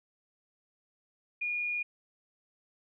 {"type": "tone", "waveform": "sine", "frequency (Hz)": 2436, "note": "D#7", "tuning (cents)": -37, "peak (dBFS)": -30, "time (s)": [1.41, 1.83], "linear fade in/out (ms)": 10, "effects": []}